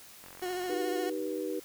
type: click train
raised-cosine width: 0.5 ms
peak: -34 dBFS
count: 23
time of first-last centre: 0.24-0.728 s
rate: 45.1 Hz
type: tone with vibrato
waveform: 30% pulse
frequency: 362.5 Hz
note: F#4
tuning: 35 cents flat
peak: -30 dBFS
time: 0.42-1.1 s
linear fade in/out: 5 ms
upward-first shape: sine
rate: 14 Hz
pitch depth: 35 cents each way
type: chord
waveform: sine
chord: Eb augmented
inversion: none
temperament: just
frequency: 311.1 / 388.9 / 486.1 Hz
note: Eb4 / G4 / B4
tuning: 0 / -14 / -28 cents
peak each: -36 dBFS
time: 0.69-1.6 s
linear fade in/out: 10 ms
effects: white hiss -52 dBFS RMS until 1.64 s